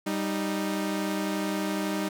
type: tone pair together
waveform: sawtooth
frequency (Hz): 196 / 309.9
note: G3 / D#4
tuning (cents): 0 / -7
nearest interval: minor sixth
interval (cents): 793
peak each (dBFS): -26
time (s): 0.06-2.09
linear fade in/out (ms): 10
effects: none